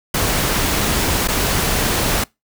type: noise with dropouts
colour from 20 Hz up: pink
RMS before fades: -18 dBFS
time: 0.14-2.24 s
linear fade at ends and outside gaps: 5 ms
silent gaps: 1.275-1.284 s
effects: noise-tail reverb RT60 0.2 s tail -24 dB re dry